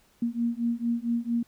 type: beating tone pair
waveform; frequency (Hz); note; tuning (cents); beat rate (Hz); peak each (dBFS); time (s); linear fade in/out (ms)
sine; 232.8 / 237.2; A#3 / A#3; -2 / +30; 4.4; -28; 0.22-1.43; 5
effects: pink hiss -63 dBFS RMS until 1.47 s